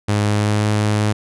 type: tone with pitch glide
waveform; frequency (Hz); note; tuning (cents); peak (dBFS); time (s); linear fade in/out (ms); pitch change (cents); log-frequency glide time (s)
sawtooth; 103.9 to 105.59; G#2 to G#2; +1 to +29; -11; 0.08-1.13; 10; +28; 0.23-0.66
effects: resampled to 24000 Hz